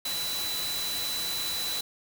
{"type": "tone in noise", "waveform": "sine", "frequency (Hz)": 3976, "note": "B7", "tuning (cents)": 11, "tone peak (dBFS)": -31, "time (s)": [0.05, 1.81], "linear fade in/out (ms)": 5, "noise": "white", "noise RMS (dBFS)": -34, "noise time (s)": [0.05, 1.81], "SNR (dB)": 0, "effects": []}